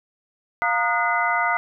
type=tone cluster; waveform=sine; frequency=703 / 929 / 1231 / 1456 / 2033 Hz; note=F5 / A#5 / D#6 / F#6 / B6; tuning=+11 / -6 / -19 / -28 / +50 cents; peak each=-25 dBFS; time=0.62-1.57 s; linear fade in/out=0 ms; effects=none